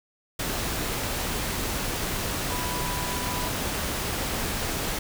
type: tone in noise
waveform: sine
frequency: 986 Hz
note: B5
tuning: 3 cents flat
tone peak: -34 dBFS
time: 2.5-3.48 s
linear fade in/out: 5 ms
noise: pink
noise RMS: -29 dBFS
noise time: 0.39-4.99 s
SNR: -8 dB
effects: none